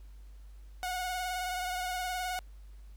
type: tone with vibrato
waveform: sawtooth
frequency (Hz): 730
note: F#5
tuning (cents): -24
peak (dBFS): -29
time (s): 0.83-2.39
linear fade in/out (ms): 0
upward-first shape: sine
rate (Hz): 19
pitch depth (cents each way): 30
effects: added 50 Hz sine -47 dBFS peak until 2.96 s + pink hiss -68 dBFS RMS until 2.96 s